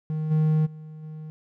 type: tone with level steps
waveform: triangle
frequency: 155.56 Hz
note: D#3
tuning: in tune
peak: -23 / -16 / -36 / -33 dBFS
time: 0.1-1.3 s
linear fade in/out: 0 ms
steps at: 0.3 / 0.65 / 1.02 s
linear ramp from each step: 20 ms
effects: none